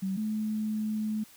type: tone pair in turn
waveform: sine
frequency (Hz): 191.3 / 215.3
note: G3 / A3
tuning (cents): -42 / -37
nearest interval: major second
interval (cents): 205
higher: second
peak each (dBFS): -28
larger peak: neither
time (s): 0.02-0.17 / 0.17-1.24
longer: second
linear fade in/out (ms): 10
effects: white hiss -55 dBFS RMS until 1.36 s